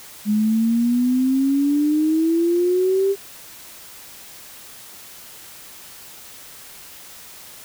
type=exponential sweep; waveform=sine; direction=up; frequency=207.7 to 398.3 Hz; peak=-15 dBFS; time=0.25-3.16 s; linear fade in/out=50 ms; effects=white hiss -41 dBFS RMS until 7.64 s